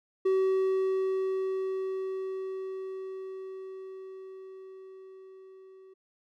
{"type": "tone with level ramp", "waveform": "triangle", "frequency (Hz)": 380.3, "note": "F#4", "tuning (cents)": 48, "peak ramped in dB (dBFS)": [-20, -48], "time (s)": [0.25, 5.94], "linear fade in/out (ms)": 10, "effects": []}